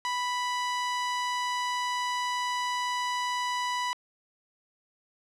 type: tone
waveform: sawtooth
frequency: 987.8 Hz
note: B5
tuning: in tune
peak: -24 dBFS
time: 0.05-3.93 s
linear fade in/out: 0 ms
effects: low-pass 7000 Hz 12 dB/octave